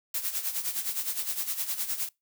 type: noise with tremolo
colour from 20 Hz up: blue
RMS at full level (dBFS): -29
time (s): 0.14-2.09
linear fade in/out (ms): 5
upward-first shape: sine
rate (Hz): 9.7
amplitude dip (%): 70
effects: noise-tail reverb RT60 0.2 s tail -23 dB re dry